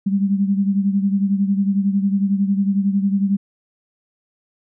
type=beating tone pair; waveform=sine; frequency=196 / 207 Hz; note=G3 / G#3; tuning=0 / -5 cents; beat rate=11 Hz; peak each=-16 / -22 dBFS; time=0.06-3.37 s; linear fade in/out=10 ms; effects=none